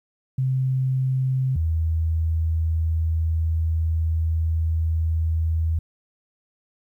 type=tone pair in turn; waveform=sine; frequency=130.81 / 80.89 Hz; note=C3 / E2; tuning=0 / -32 cents; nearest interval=minor sixth; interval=832 cents; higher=first; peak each=-19 dBFS; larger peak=neither; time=0.38-1.56 / 1.56-5.79 s; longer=second; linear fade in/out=5 ms; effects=10-bit